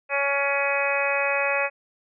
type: harmonic tone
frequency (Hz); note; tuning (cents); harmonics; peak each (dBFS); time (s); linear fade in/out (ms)
280; C#4; +18; 2 / 3 / 4 / 5 / 6 / 7 / 8 / 9; -26 / -31 / -32 / -32 / -31 / -31 / -32 / -26; 0.09-1.7; 50
effects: none